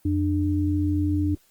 sine tone pair together, 88.7 / 298.4 Hz, F2 / D4, +27 / +28 cents, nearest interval octave + major sixth, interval 2101 cents, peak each -23 dBFS, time 0.05-1.35 s, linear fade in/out 5 ms, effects white hiss -61 dBFS RMS until 1.5 s + Opus 24 kbps

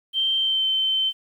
sine tone with pitch glide, 3136 to 3089 Hz, G7 to G7, 0 to -26 cents, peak -19 dBFS, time 0.13-1.13 s, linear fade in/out 50 ms, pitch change -26 cents, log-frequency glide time 0.38-0.66 s, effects 9-bit

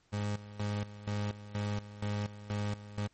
30% pulse tone with tremolo, 103.4 Hz, G#2, 7 cents flat, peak -29 dBFS, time 0.12-3.08 s, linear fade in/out 20 ms, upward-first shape square, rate 2.1 Hz, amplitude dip 80%, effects pink hiss -70 dBFS RMS until 3.13 s + MP3 32 kbps

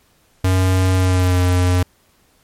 square tone with pitch glide, 93.1 to 90.08 Hz, F#2 to F#2, +11 to -46 cents, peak -13 dBFS, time 0.44-1.83 s, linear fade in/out 5 ms, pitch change -57 cents, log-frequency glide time 0.95-1.42 s, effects pink hiss -57 dBFS RMS until 2.43 s + MP3 64 kbps

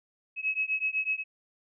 sine beating tone pair, 2563 / 2571 Hz, E7 / E7, -49 / -44 cents, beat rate 8 Hz, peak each -30 dBFS, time 0.36-1.24 s, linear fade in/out 50 ms, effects none

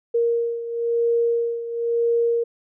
sine beating tone pair, 467.4 / 468.39 Hz, A#4 / A#4, +5 / +8 cents, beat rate 0.99 Hz, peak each -20 / -25 dBFS, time 0.14-2.44 s, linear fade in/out 10 ms, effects none

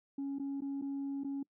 sine tone with dropouts, 277.2 Hz, C#4, in tune, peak -33 dBFS, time 0.18-1.43 s, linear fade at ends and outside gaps 5 ms, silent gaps 0.386-0.396 / 0.607-0.619 / 0.815-0.821 / 1.236-1.245 s, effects noise-tail reverb RT60 0.1 s tail -25 dB re dry + tanh soft clip ceiling -33 dBFS

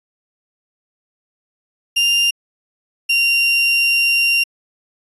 35% pulse tone pair in turn, 2794 / 2768 Hz, F7 / F7, 0 / -16 cents, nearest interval unison, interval 16 cents, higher first, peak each -11 dBFS, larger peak neither, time 1.96-2.31 / 3.09-4.44 s, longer second, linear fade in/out 10 ms, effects resampled to 24000 Hz

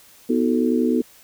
sine chord, B dominant seventh, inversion none, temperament equal with one note detuned, 246.9 / 316.7 / 370 / 440 Hz, B3 / D#4 / F#4 / A4, 0 / +31 / 0 / 0 cents, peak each -19 / -23 / -25 / -24 dBFS, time 0.29-1.02 s, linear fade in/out 10 ms, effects white hiss -50 dBFS RMS until 1.23 s

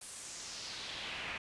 brown noise with band-pass filter sweep, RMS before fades -44 dBFS, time 0.01-1.38 s, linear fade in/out 5 ms, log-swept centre 10000 to 2200 Hz, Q 2.1, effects resampled to 24000 Hz

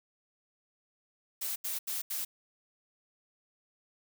blue noise bursts, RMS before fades -35 dBFS, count 4, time 1.41-2.25 s, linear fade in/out 10 ms, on 150 ms, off 80 ms, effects none

